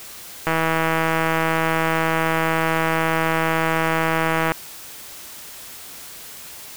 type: click train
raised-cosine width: 0.5 ms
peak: -5 dBFS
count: 657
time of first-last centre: 0.47-4.519 s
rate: 162 Hz
effects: white hiss -38 dBFS RMS until 6.76 s